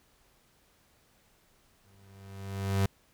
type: tone with exponential growth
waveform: 35% pulse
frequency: 97.7 Hz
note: G2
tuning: 5 cents flat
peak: -21 dBFS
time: 1.84-2.86 s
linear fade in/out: 5 ms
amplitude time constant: 220 ms
effects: pink hiss -66 dBFS RMS until 3.13 s